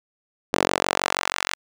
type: tone with high-pass filter sweep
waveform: sawtooth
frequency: 46.25 Hz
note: F#1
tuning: in tune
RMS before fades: -24 dBFS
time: 0.53-1.55 s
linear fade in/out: 0 ms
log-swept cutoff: 360 to 1700 Hz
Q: 0.93
effects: low-pass 10000 Hz 12 dB/octave